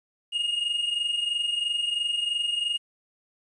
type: tone pair together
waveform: triangle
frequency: 2834 / 2857 Hz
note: F7 / F7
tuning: +25 / +39 cents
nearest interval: unison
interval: 14 cents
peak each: -30 / -24 dBFS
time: 0.32-2.78 s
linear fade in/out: 20 ms
effects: resampled to 24000 Hz + 10-bit